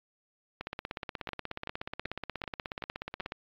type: two click trains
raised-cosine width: 0.3 ms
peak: -19 / -19 dBFS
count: 46 / 6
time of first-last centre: 0.61-3.321 / 1.29-3.206 s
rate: 16.6 / 2.61 Hz
effects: low-pass 4000 Hz 12 dB/octave + AAC 64 kbps